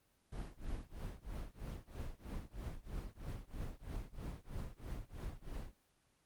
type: noise with tremolo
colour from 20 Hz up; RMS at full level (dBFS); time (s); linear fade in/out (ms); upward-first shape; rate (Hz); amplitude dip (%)
brown; -41; 0.32-5.74; 5; triangle; 3.1; 100
effects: pink hiss -75 dBFS RMS until 6.25 s + Opus 24 kbps